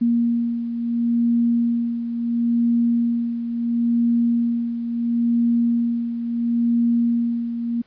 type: beating tone pair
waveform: sine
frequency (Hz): 235 / 235.73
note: A#3 / A#3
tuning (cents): +14 / +20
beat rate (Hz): 0.73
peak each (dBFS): -18 / -25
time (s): 0.01-7.82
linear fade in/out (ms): 10
effects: pink hiss -59 dBFS RMS until 7.86 s + resampled to 11025 Hz